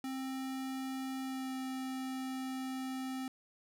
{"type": "tone with pitch glide", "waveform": "square", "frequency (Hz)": [264, 261.4], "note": ["C4", "C4"], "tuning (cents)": [16, -1], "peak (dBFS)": -38, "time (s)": [0.04, 3.28], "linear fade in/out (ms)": 2, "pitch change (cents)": -17, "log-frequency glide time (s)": [1.23, 1.55], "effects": []}